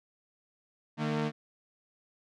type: tone pair together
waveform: sawtooth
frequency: 152.2 / 227.2 Hz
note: D#3 / A#3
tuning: -38 / -44 cents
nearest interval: perfect fifth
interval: 694 cents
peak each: -28 dBFS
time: 0.97-1.32 s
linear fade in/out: 50 ms
effects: low-pass 4000 Hz 12 dB/octave